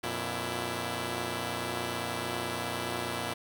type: tone cluster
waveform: 5% pulse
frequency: 89.5 / 119.9 / 333.3 Hz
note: F2 / A#2 / E4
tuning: +43 / +49 / +19 cents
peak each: -27 / -24 / -25 dBFS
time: 0.03-3.34 s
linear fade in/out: 10 ms
effects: none